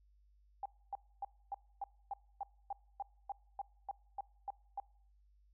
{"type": "tone bursts", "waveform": "sine", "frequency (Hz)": 799, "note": "G5", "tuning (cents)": 33, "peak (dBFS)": -37, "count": 15, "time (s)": [0.63, 4.8], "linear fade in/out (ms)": 2, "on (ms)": 26, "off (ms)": 270, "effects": ["noise-tail reverb RT60 0.7 s tail -25 dB re dry", "added 50 Hz sine -65 dBFS peak until 5.53 s"]}